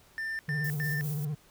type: tone bursts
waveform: triangle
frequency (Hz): 1789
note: A6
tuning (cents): +28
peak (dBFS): -30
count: 3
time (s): 0.18-1.01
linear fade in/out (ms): 0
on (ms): 210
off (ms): 100
type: tone with vibrato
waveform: triangle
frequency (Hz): 148.7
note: D3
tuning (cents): +22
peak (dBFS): -28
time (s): 0.48-1.35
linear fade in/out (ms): 10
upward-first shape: sine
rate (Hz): 16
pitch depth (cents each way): 85
type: noise with tremolo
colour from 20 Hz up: violet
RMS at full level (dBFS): -41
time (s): 0.64-1.25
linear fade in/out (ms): 5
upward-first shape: square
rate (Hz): 5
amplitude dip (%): 40
effects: pink hiss -60 dBFS RMS until 1.5 s